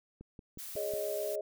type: click train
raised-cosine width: 3 ms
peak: -35 dBFS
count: 5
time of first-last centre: 0.21-0.937 s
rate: 5.5 Hz
type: noise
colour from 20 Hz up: blue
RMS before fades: -44 dBFS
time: 0.58-1.36 s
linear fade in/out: 10 ms
type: chord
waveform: sine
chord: Ab suspended fourth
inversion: none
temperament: equal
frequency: 415.3 / 554.4 / 622.3 Hz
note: Ab4 / Db5 / Eb5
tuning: 0 / 0 / 0 cents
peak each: -38 / -40 / -35 dBFS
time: 0.76-1.41 s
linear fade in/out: 5 ms
effects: none